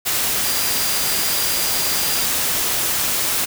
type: tone in noise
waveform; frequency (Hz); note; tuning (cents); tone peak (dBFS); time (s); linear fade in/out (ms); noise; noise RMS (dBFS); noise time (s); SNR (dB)
sine; 4793; D8; +34; -27; 0.43-2.27; 20; white; -20; 0.05-3.46; -10
effects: none